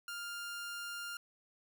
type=tone; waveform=sawtooth; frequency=1400 Hz; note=F6; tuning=4 cents sharp; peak=-37 dBFS; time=0.08-1.17 s; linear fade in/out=2 ms; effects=none